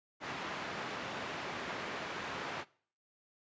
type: band-pass noise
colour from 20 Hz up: white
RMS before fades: -41 dBFS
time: 0.2-2.65 s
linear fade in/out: 50 ms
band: 120 to 1900 Hz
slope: 12 dB/octave
effects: noise-tail reverb RT60 0.5 s tail -22 dB re dry + resampled to 16000 Hz